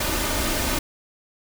pink noise with comb filter, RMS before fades -24 dBFS, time 0-0.79 s, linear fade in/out 5 ms, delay 3.3 ms, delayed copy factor +0.5, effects none

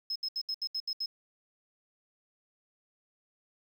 sine tone bursts, 5160 Hz, E8, 38 cents flat, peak -29 dBFS, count 8, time 0.1-1.06 s, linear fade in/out 5 ms, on 57 ms, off 72 ms, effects tanh soft clip ceiling -29 dBFS + 10-bit

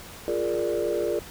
sine chord, Bb dominant seventh, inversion second, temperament equal, 349.2 / 415.3 / 466.2 / 587.3 Hz, F4 / Ab4 / Bb4 / D5, 0 / 0 / 0 / 0 cents, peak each -28 dBFS, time 0.28-1.19 s, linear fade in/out 0 ms, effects tanh soft clip ceiling -17 dBFS + pink hiss -43 dBFS RMS until 1.3 s

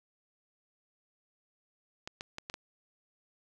clicks, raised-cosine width 0.2 ms, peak -22 dBFS, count 5, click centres 2.075 / 2.209 / 2.384 / 2.499 / 2.541 s, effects none

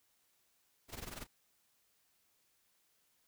pink noise with amplitude modulation, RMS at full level -43 dBFS, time 0.88-1.27 s, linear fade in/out 50 ms, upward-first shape sine, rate 21.1 Hz, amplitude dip 80%, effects white hiss -75 dBFS RMS until 3.27 s

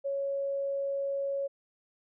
sine tone, 554.4 Hz, C#5, in tune, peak -29 dBFS, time 0.04-1.48 s, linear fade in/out 20 ms, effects none

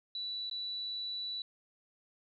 sine tone with dropouts, 3951 Hz, B7, in tune, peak -36 dBFS, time 0.15-1.42 s, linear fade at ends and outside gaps 2 ms, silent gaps 0.498-0.512 s, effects none

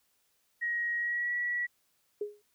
sine tone with pitch glide, 1892 to 1936.2 Hz, A#6 to B6, +25 to -35 cents, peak -29 dBFS, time 0.61-1.67 s, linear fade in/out 20 ms, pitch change +40 cents, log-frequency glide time 0.97-1.33 s
sine tone with exponential decay, 415.3 Hz, G#4, in tune, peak -28 dBFS, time 2.21-2.42 s, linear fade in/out 5 ms, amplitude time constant 44 ms
effects white hiss -73 dBFS RMS until 2.54 s

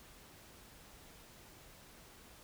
silence, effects pink hiss -58 dBFS RMS until 2.43 s

